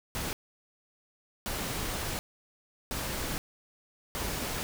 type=noise bursts at uneven times; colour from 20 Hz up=pink; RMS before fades=-34 dBFS; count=4; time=0.15-0.33 / 1.46-2.19 / 2.91-3.38 / 4.15-4.63 s; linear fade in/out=0 ms; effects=none